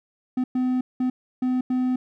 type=tone bursts at uneven times; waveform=triangle; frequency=253.8 Hz; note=B3; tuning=47 cents sharp; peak=-18 dBFS; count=5; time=0.37-0.44 / 0.55-0.81 / 1-1.1 / 1.42-1.61 / 1.7-1.96 s; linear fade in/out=5 ms; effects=none